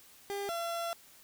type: tone pair in turn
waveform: 30% pulse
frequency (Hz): 401.4 / 678.5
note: G4 / E5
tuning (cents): +41 / +50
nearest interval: major sixth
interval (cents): 909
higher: second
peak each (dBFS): -32 / -31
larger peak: second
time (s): 0.3-0.49 / 0.49-0.93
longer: second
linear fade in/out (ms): 0
effects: white hiss -58 dBFS RMS until 1.23 s